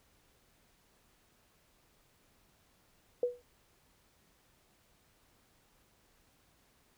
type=tone with exponential decay; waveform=sine; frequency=488.9 Hz; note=B4; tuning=18 cents flat; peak=-24 dBFS; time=3.23-3.42 s; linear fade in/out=2 ms; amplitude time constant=40 ms; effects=pink hiss -69 dBFS RMS until 6.97 s